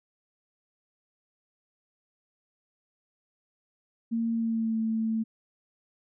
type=tone with pitch glide; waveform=sine; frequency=229.2 to 222.7 Hz; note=A#3 to A3; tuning=-29 to +21 cents; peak=-25 dBFS; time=4.11-5.24 s; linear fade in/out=20 ms; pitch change=-50 cents; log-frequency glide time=4.32-4.78 s; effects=none